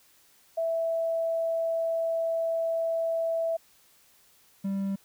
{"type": "tone pair in turn", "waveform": ["sine", "triangle"], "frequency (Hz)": [659, 195.92], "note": ["E5", "G3"], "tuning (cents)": [-1, -1], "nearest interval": "octave + major sixth", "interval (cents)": 2100, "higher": "first", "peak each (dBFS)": -25, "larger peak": "neither", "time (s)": [[0.57, 3.57], [4.64, 4.96]], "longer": "first", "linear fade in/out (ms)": 10, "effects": ["white hiss -61 dBFS RMS until 5.04 s"]}